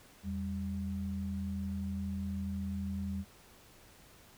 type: tone pair together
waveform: sine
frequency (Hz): 83.99 / 196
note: E2 / G3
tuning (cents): +33 / 0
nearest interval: octave + minor third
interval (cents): 1467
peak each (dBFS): -38 / -36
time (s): 0.23-3.25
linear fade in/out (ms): 50
effects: pink hiss -59 dBFS RMS until 4.37 s